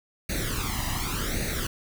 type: noise with flanger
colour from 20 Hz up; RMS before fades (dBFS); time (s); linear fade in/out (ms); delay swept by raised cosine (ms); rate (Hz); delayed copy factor
pink; -29; 0.29-1.67; 5; 0.47 to 1.03; 0.88; +0.8
effects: none